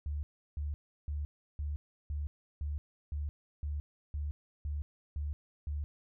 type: tone bursts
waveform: sine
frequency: 73.42 Hz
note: D2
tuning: in tune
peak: -33 dBFS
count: 12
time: 0.06-5.84 s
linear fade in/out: 0 ms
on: 170 ms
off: 340 ms
effects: none